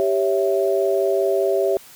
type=chord; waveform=sine; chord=C# diminished; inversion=second; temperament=equal; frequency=392 / 554.4 / 659.3 Hz; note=G4 / C#5 / E5; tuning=0 / 0 / 0 cents; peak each=-19 / -22 / -22 dBFS; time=0-1.77 s; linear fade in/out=0 ms; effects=white hiss -45 dBFS RMS until 1.95 s